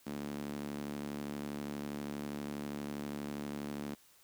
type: tone with high-pass filter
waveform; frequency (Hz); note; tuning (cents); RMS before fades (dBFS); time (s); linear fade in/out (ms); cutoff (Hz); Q
sawtooth; 72.4; D2; -24; -41; 0.06-3.95; 10; 230; 2.5
effects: white hiss -64 dBFS RMS until 4.23 s